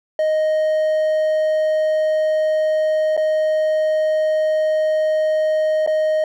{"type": "tone with dropouts", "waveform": "triangle", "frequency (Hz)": 622.3, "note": "D#5", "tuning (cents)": 0, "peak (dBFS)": -13, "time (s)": [0.19, 6.24], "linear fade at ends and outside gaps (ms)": 2, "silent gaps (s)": [[3.167, 3.175], [5.864, 5.874]], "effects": []}